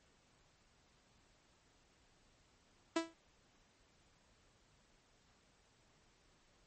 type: tone with exponential decay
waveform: sawtooth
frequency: 329.6 Hz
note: E4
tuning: in tune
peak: -26 dBFS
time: 2.96-3.14 s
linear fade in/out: 5 ms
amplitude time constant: 38 ms
effects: pink hiss -71 dBFS RMS until 6.66 s + MP3 32 kbps